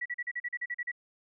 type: tone bursts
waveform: sine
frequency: 1941 Hz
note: B6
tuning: 31 cents flat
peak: -31 dBFS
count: 11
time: 0.01-0.917 s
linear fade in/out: 10 ms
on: 47 ms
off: 39 ms
effects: none